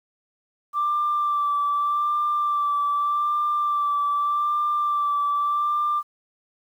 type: tone with vibrato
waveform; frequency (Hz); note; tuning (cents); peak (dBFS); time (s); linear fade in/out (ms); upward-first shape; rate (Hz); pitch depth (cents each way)
sine; 1174.7; D6; 0; -19; 0.73-6.03; 50; sine; 0.83; 23
effects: tanh soft clip ceiling -15 dBFS + 9-bit